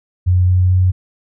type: tone with pitch steps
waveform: sine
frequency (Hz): 90.6 / 91.28 / 91.97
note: F#2 / F#2 / F#2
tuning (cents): -36 / -23 / -10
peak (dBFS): -9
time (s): 0.26-0.92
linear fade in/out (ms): 20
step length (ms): 220
effects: none